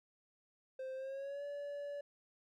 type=tone with pitch glide; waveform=triangle; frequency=523.3 to 574 Hz; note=C5 to D5; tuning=0 to -40 cents; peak=-39 dBFS; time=0.79-2.01 s; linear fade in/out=5 ms; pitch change=+160 cents; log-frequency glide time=0.95-1.44 s; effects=none